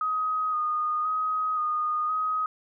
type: tone with vibrato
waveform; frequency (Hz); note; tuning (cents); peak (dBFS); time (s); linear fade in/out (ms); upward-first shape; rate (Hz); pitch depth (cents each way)
sine; 1244.5; D#6; 0; -24; 0.01-2.46; 2; square; 0.96; 21
effects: none